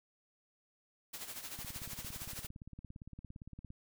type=noise with tremolo; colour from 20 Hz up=white; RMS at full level=-43 dBFS; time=1.13-2.47 s; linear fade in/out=10 ms; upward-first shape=sine; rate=13 Hz; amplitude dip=65%
type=click train; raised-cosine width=5 ms; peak=-36 dBFS; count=38; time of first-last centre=1.59-3.704 s; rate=17.5 Hz
effects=none

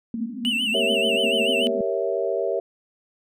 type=band-pass noise; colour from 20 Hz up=pink; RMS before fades=-30 dBFS; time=0.14-1.81 s; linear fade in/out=2 ms; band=220 to 250 Hz; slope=96 dB/octave
type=tone with vibrato; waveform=triangle; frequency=2845 Hz; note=F7; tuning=31 cents sharp; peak=-20 dBFS; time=0.45-1.67 s; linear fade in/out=0 ms; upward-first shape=sine; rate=6.9 Hz; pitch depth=120 cents each way
type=chord; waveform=sine; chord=G diminished seventh; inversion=none; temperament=equal; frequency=392 / 466.2 / 554.4 / 659.3 Hz; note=G4 / Bb4 / Db5 / Fb5; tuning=0 / 0 / 0 / 0 cents; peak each=-27 dBFS; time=0.74-2.6 s; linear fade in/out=5 ms
effects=none

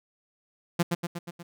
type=tone with echo; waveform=sawtooth; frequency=172.2 Hz; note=F3; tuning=24 cents flat; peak=-16 dBFS; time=0.79-0.83 s; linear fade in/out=10 ms; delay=120 ms; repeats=5; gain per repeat=-4 dB; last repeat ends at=1.43 s; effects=none

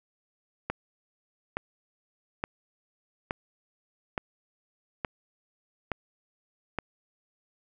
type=click train; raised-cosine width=0.5 ms; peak=-14 dBFS; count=8; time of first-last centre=0.7-6.787 s; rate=1.15 Hz; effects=none

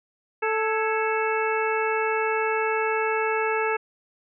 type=harmonic tone with a mistuned harmonic; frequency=440 Hz; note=A4; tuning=in tune; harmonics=1 / 2 / 3 / 4 / 5 / 6; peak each=-25 / -28 / -30 / -31 / -32 / -33 dBFS; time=0.42-3.77 s; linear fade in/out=10 ms; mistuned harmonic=4; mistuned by=-95 cents; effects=none

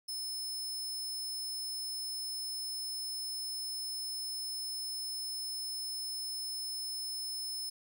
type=tone; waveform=sawtooth; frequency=5230 Hz; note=E8; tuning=15 cents flat; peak=-34 dBFS; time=0.08-7.7 s; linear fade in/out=10 ms; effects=none

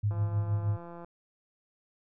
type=tone with tremolo; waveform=sine; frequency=103.83 Hz; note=G#2; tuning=in tune; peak=-23 dBFS; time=0.03-0.77 s; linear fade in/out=10 ms; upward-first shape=triangle; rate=6.4 Hz; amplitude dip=75%
type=click train; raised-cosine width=1 ms; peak=-32 dBFS; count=161; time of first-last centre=0.11-1.046 s; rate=171 Hz
effects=none

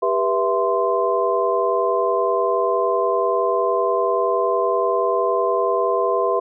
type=tone cluster; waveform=sine; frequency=396.5 / 487.1 / 661 / 1039 Hz; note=G4 / B4 / E5 / C6; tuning=+20 / -24 / +5 / -12 cents; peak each=-22 dBFS; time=0.02-6.4 s; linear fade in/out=10 ms; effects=none

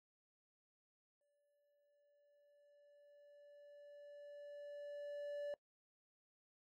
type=tone with exponential growth; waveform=triangle; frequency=580 Hz; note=D5; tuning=22 cents flat; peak=-39 dBFS; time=1.21-5.54 s; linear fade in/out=1 ms; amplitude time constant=940 ms; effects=noise-tail reverb RT60 0.1 s tail -20 dB re dry

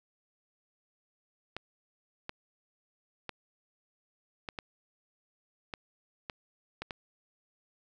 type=clicks; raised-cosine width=0.3 ms; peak=-21 dBFS; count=9; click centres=1.566 / 2.294 / 3.293 / 4.488 / 4.588 / 5.738 / 6.298 / 6.82 / 6.908 s; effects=none

